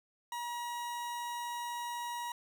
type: tone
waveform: 40% pulse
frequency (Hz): 956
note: A#5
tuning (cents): +43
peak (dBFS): -36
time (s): 0.32-2.32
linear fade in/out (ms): 2
effects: none